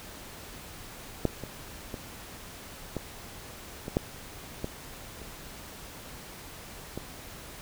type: clicks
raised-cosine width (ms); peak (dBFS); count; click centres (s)
2; -10 / -23 / -22 / -18 / -22 / -10 / -18 / -30 / -21; 9; 1.253 / 1.437 / 1.942 / 2.967 / 3.881 / 3.969 / 4.644 / 5.217 / 6.976
effects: pink hiss -45 dBFS RMS until 7.61 s